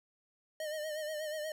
square tone with vibrato, 614 Hz, D#5, 23 cents flat, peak -37 dBFS, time 0.6-1.52 s, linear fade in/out 2 ms, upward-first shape sine, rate 8.3 Hz, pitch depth 53 cents each way, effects none

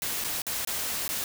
white noise with dropouts, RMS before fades -31 dBFS, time 0.02-1.24 s, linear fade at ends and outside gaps 1 ms, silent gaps 0.24-0.245 / 0.419-0.467 / 0.649-0.673 / 1.079-1.09 s, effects none

